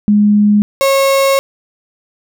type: tone pair in turn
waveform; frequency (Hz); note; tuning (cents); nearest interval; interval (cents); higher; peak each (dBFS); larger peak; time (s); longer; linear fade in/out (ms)
sine / 35% pulse; 207.7 / 545.3; G#3 / C#5; 0 / -29; octave + perfect fourth; 1671; second; -6 / -7; first; 0.08-0.62 / 0.81-1.39; second; 0
effects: none